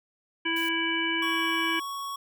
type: harmonic tone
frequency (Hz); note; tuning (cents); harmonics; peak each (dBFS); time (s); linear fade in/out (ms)
329.6; E4; 0; 1 / 3 / 5 / 7 / 9; -31 / -35 / -31 / -30 / -31; 0.45-1.8; 10
type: noise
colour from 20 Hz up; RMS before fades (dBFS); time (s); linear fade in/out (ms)
blue; -42; 0.56-0.69; 5
type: tone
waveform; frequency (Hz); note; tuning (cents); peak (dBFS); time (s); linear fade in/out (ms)
square; 1112; C#6; +5; -33; 1.22-2.16; 5
effects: none